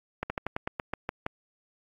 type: slowing click train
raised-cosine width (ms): 0.5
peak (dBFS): -15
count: 10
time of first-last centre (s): 0.23-1.264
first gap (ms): 70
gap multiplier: 1.12
effects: AAC 48 kbps